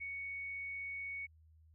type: tone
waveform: sine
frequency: 2226 Hz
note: C#7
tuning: 7 cents sharp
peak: -40 dBFS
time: 0-1.27 s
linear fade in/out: 20 ms
effects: added 79 Hz sine -61 dBFS peak until 1.74 s